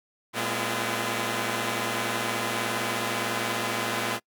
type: tone cluster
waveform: 5% pulse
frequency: 116.6 / 206.6 / 252.9 / 339.4 Hz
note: A#2 / G#3 / B3 / F4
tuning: +1 / -9 / +41 / -49 cents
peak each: -21 dBFS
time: 0.33-4.2 s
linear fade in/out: 50 ms
effects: noise-tail reverb RT60 0.1 s tail -26 dB re dry